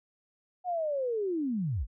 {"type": "linear sweep", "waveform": "sine", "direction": "down", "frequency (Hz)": [740, 38.89], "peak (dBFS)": -28, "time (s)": [0.64, 1.87], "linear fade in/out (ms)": 50, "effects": []}